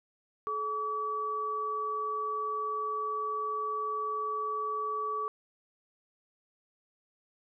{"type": "tone pair together", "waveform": "sine", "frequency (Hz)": [429.3, 1144.8], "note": ["A4", "D6"], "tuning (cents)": [-43, -45], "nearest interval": "octave + perfect fourth", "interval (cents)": 1698, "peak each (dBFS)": [-38, -31], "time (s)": [0.47, 5.28], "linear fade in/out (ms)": 0, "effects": []}